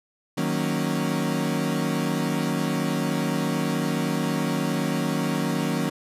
35% pulse chord, D# minor seventh, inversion none, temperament equal, 155.56 / 185 / 233.1 / 277.2 Hz, D#3 / F#3 / A#3 / C#4, 0 / 0 / 0 / 0 cents, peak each -27 dBFS, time 0.37-5.9 s, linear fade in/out 10 ms, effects resampled to 32000 Hz

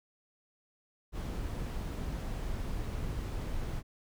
brown noise, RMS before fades -36 dBFS, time 1.12-3.83 s, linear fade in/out 50 ms, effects none

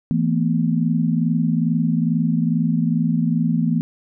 sine chord, E suspended fourth, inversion none, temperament equal with one note detuned, 164.81 / 224.5 / 246.9 Hz, E3 / A3 / B3, 0 / +35 / 0 cents, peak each -19 / -21 / -22 dBFS, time 0.11-3.81 s, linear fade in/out 0 ms, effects none

